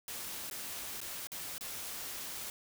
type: noise with dropouts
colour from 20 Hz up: white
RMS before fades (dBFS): -42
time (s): 0.08-2.5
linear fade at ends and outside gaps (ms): 1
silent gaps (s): 0.5-0.511 / 1.005-1.014 / 1.271-1.318 / 1.581-1.609
effects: none